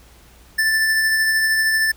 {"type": "tone with tremolo", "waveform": "square", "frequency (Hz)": 1763, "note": "A6", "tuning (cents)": 3, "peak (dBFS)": -15, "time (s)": [0.58, 1.92], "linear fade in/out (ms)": 10, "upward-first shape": "sine", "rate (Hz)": 13, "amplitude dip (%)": 25, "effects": ["added 60 Hz sine -48 dBFS peak until 1.96 s", "pink hiss -50 dBFS RMS until 1.96 s"]}